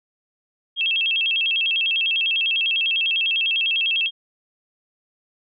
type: tone with vibrato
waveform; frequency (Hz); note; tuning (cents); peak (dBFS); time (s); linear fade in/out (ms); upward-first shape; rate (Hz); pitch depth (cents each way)
sine; 2938; F#7; -13; -18; 0.76-4.11; 50; square; 10; 170
effects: none